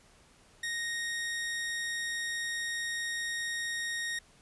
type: tone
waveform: sawtooth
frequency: 1864.7 Hz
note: A#6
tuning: in tune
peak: -29 dBFS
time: 0.63-4.19 s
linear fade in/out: 5 ms
effects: pink hiss -61 dBFS RMS until 4.41 s + resampled to 24000 Hz